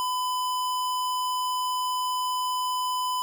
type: tone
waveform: square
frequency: 1005 Hz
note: B5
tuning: 30 cents sharp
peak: -26 dBFS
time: 0-3.22 s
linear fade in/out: 0 ms
effects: none